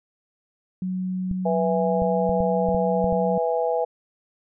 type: tone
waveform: sine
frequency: 185 Hz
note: F#3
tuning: in tune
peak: -24 dBFS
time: 0.82-3.38 s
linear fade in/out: 2 ms
type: clicks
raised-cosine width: 5 ms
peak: -18 dBFS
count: 8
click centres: 1.313 / 2.02 / 2.294 / 2.405 / 2.688 / 2.747 / 3.043 / 3.126 s
type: harmonic tone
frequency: 164.81 Hz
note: E3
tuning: in tune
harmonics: 3 / 4 / 5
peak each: -23 / -25 / -27 dBFS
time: 1.45-3.85 s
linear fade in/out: 10 ms
effects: none